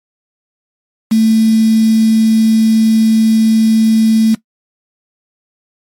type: tone with quantisation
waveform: sine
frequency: 221.5 Hz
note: A3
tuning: 12 cents sharp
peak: -6 dBFS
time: 1.11-4.35 s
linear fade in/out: 10 ms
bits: 4
effects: noise-tail reverb RT60 0.1 s tail -18 dB re dry + MP3 64 kbps